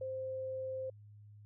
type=tone; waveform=sine; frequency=523 Hz; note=C5; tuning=1 cent flat; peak=-37 dBFS; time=0.01-0.9 s; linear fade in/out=5 ms; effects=added 104 Hz sine -53 dBFS peak until 1.45 s